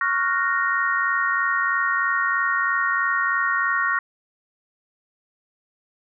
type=chord; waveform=sine; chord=Gb major seventh; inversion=second; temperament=equal with one note detuned; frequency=1108.7 / 1396.9 / 1480 / 1859.3 Hz; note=Db6 / F6 / Gb6 / Bb6; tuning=0 / 0 / 0 / -5 cents; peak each=-24 / -25 / -28 / -23 dBFS; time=0.01-3.99 s; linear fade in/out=2 ms; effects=none